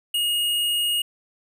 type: tone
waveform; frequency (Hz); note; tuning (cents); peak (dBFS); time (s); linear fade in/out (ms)
square; 2867; F7; +45; -21; 0.14-1.02; 5
effects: none